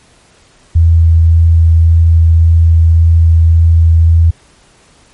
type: tone with vibrato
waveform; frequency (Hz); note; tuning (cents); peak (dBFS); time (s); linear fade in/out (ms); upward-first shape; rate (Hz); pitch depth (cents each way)
sine; 82.41; E2; 0; -3; 0.75-4.31; 10; sine; 1.8; 8
effects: pink hiss -46 dBFS RMS until 5.13 s + MP3 48 kbps